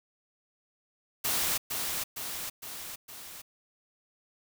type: noise with echo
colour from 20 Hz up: white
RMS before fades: -29 dBFS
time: 1.24-1.58 s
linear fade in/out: 10 ms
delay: 460 ms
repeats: 4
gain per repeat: -4 dB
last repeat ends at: 3.42 s
effects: none